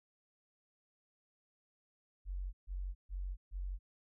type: tone bursts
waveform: sine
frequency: 46.25 Hz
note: F#1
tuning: in tune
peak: -37 dBFS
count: 4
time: 2.25-3.79 s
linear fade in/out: 50 ms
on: 280 ms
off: 140 ms
effects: none